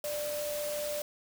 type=tone in noise; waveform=sine; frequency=592 Hz; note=D5; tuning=14 cents sharp; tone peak=-33 dBFS; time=0.04-1.02 s; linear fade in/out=2 ms; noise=white; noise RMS=-40 dBFS; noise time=0.04-1.02 s; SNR=+4 dB; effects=none